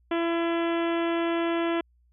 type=harmonic tone; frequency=336.2 Hz; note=E4; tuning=34 cents sharp; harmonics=1 / 2 / 3 / 4 / 5 / 6 / 7 / 8 / 9 / 10; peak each=-25 / -31 / -35 / -37 / -39 / -41 / -42 / -43 / -44 / -45 dBFS; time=0.11-1.81 s; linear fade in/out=5 ms; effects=added 60 Hz sine -60 dBFS peak until 2.12 s